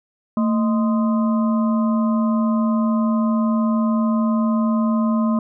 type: harmonic tone with a mistuned harmonic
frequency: 207.7 Hz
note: G#3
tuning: in tune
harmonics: 1 / 3 / 5 / 6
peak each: -16 / -28 / -28 / -33 dBFS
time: 0.37-5.39 s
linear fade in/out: 2 ms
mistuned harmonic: 1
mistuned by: +130 cents
effects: none